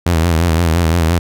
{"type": "tone with vibrato", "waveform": "sawtooth", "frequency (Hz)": 83.4, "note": "E2", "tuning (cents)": 21, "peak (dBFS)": -7, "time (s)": [0.06, 1.19], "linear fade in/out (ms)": 5, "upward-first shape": "sine", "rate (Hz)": 5.8, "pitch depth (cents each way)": 87, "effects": []}